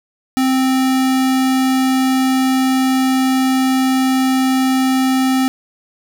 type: tone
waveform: square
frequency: 261.6 Hz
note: C4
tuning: in tune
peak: -13 dBFS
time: 0.37-5.48 s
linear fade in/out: 0 ms
effects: none